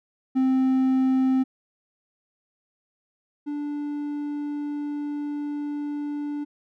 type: tone pair in turn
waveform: triangle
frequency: 261.6 / 292.4 Hz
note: C4 / D4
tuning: 0 / -7 cents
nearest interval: major second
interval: 193 cents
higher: second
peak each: -16 / -25 dBFS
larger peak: first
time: 0.35-1.44 / 3.46-6.45 s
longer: second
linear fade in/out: 20 ms
effects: none